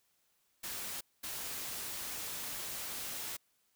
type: noise bursts at uneven times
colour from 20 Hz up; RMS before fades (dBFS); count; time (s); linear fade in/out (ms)
white; -41; 2; 0.63-1.01 / 1.23-3.37; 10
effects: white hiss -75 dBFS RMS until 3.75 s